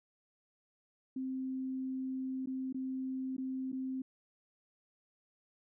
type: tone with dropouts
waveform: sine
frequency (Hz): 261.6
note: C4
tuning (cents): 0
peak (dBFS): -35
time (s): 1.16-4.02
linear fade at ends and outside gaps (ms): 5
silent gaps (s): 2.46-2.471 / 2.727-2.744 / 3.367-3.38 / 3.719-3.727
effects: none